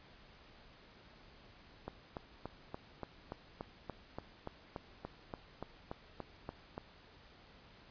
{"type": "click train", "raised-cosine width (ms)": 1, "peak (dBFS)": -27, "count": 18, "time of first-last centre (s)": [1.88, 6.779], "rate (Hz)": 3.47, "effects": ["pink hiss -60 dBFS RMS until 7.9 s", "resampled to 11025 Hz"]}